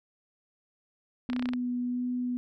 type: tone with vibrato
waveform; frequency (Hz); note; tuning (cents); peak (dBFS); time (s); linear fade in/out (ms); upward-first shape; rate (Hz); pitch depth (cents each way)
sine; 246.9; B3; 0; -28; 1.29-2.37; 0; sine; 1.5; 10
type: clicks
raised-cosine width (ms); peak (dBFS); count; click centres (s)
0.3; -20; 8; 1.3 / 1.332 / 1.364 / 1.395 / 1.425 / 1.457 / 1.489 / 1.535
effects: none